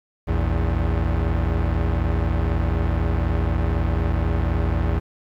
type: tone pair together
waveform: 35% pulse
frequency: 58.4 / 82.41 Hz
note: A#1 / E2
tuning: +4 / 0 cents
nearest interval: tritone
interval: 596 cents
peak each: -20 dBFS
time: 0.27-5 s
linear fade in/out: 20 ms
effects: low-pass 2000 Hz 12 dB/octave + 9-bit